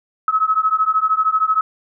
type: beating tone pair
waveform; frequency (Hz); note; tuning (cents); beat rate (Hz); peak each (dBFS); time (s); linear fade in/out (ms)
sine; 1280 / 1293; D#6 / E6; +49 / -34; 13; -17; 0.28-1.61; 2
effects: none